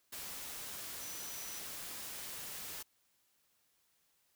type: tone in noise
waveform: sine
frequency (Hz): 5920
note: F#8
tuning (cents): 0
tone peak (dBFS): -49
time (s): 1-1.6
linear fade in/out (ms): 10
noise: white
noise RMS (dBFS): -45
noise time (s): 0.12-2.83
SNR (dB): -7
effects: white hiss -75 dBFS RMS until 4.35 s